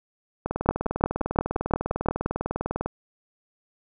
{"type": "two click trains", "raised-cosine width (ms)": 1, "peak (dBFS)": [-13, -11], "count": [49, 10], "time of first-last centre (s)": [[0.46, 2.86], [0.69, 2.261]], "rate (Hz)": [20, 5.73], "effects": []}